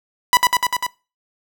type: tone with echo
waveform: sawtooth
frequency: 987.8 Hz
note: B5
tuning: in tune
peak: -6 dBFS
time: 0.33-0.37 s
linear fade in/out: 0 ms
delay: 99 ms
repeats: 5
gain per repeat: -2 dB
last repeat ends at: 0.865 s
effects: noise-tail reverb RT60 0.3 s tail -22 dB re dry

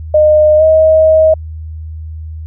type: tone with pitch glide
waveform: sine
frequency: 611 to 631.5 Hz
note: D#5 to D#5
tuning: -32 to +26 cents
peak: -4 dBFS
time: 0.14-1.34 s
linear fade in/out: 5 ms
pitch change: +58 cents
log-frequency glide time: 0.57-0.63 s
effects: added 79 Hz sine -22 dBFS peak until 2.46 s

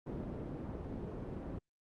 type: low-pass noise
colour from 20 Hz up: white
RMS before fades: -42 dBFS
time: 0.06-1.59 s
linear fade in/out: 10 ms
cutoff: 330 Hz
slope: 12 dB/octave
effects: Opus 32 kbps

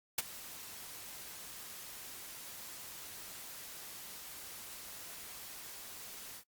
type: noise with ADSR envelope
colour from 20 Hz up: white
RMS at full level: -30 dBFS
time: 0.18-6.44 s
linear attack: 5 ms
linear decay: 25 ms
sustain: -18 dB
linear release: 79 ms
effects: noise-tail reverb RT60 0.1 s tail -20 dB re dry + Opus 48 kbps

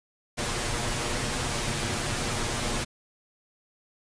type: noise with comb filter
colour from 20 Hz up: pink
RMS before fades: -29 dBFS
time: 0.37-2.85 s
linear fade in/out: 20 ms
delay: 8.4 ms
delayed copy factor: +0.6
effects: resampled to 22050 Hz

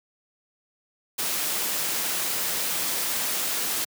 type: noise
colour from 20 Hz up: white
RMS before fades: -27 dBFS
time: 1.18-3.85 s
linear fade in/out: 10 ms
effects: high-pass 150 Hz 12 dB/octave

